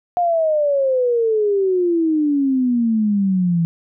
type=exponential sweep; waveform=sine; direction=down; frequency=715 to 164.81 Hz; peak=-14 dBFS; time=0.17-3.65 s; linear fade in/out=0 ms; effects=none